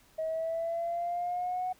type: linear sweep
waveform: sine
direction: up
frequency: 634 to 740 Hz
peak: -29 dBFS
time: 0.18-1.73 s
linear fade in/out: 10 ms
effects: tanh soft clip ceiling -25 dBFS + pink hiss -62 dBFS RMS until 1.79 s